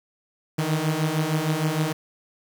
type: beating tone pair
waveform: sawtooth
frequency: 152.3 / 158.8 Hz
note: D#3 / D#3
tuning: -37 / +36 cents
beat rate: 6.5 Hz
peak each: -22 / -20 dBFS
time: 0.58-1.93 s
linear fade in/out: 10 ms
effects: 7-bit